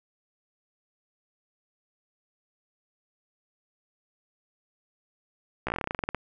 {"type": "slowing click train", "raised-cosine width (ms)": 0.5, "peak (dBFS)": -14, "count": 16, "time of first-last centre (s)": [5.67, 6.147], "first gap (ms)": 15, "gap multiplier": 1.1, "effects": []}